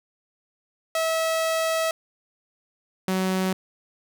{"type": "tone pair in turn", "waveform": "sawtooth", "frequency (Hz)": [648, 187.6], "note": ["E5", "F#3"], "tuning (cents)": [-30, 24], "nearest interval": "octave + major sixth", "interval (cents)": 2146, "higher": "first", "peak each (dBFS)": [-18, -18], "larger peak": "neither", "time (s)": [[0.95, 1.91], [3.08, 3.53]], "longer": "first", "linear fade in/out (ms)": 2, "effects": []}